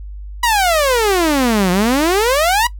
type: exponential two-way sweep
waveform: sawtooth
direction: down then up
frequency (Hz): 987.8 to 174.61 to 987.8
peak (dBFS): -8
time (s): 0.43-2.67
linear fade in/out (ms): 5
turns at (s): 1.71
effects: noise-tail reverb RT60 0.1 s tail -18 dB re dry + added 50 Hz sine -27 dBFS peak until 2.79 s